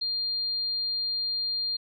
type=tone; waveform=sine; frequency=4200 Hz; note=C8; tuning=6 cents sharp; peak=-26 dBFS; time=0.01-1.77 s; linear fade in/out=10 ms; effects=MP3 96 kbps